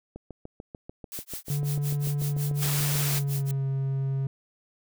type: click train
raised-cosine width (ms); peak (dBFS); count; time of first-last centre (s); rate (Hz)
2; -26; 20; 0.16-2.954; 6.8
type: noise with tremolo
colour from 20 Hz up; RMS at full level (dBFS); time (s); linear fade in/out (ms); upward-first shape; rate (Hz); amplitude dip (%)
blue; -35; 1.12-3.51; 0; sine; 5.5; 100
type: tone with pitch glide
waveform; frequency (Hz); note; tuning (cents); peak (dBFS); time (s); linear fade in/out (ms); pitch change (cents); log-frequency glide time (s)
triangle; 144.4 to 135.51; D3 to C#3; -29 to -39; -23; 1.5-4.27; 2; -110; 2.95-3.65
type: noise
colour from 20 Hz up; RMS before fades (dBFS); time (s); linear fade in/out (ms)
white; -30; 2.61-3.2; 20
effects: none